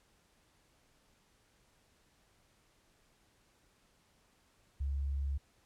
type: tone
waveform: sine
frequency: 69.4 Hz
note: C#2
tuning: 3 cents sharp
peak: -32 dBFS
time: 4.8-5.38 s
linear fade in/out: 10 ms
effects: pink hiss -70 dBFS RMS until 5.65 s + low-pass 11000 Hz 12 dB/octave